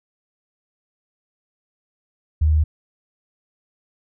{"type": "tone", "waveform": "sine", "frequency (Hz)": 77.1, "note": "D#2", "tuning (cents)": -15, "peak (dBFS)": -13, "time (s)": [2.41, 2.64], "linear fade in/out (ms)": 10, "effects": []}